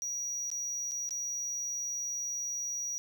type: tone with dropouts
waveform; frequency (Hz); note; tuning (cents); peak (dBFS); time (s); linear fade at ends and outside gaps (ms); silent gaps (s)
triangle; 5780; F#8; -41; -32; 0.02-2.98; 0; 0.502-0.515 / 0.912-0.918 / 1.091-1.108
effects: 10-bit